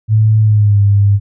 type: tone with pitch glide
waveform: sine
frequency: 108.8 to 100.93 Hz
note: A2 to G#2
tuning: -19 to -49 cents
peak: -6 dBFS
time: 0.08-1.2 s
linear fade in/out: 50 ms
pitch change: -130 cents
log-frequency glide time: 0.4-0.81 s
effects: none